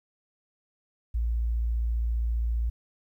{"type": "tone", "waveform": "sine", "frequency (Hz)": 57.5, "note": "A#1", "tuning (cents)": -23, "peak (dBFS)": -24, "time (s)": [1.14, 2.7], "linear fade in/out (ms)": 10, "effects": ["11-bit"]}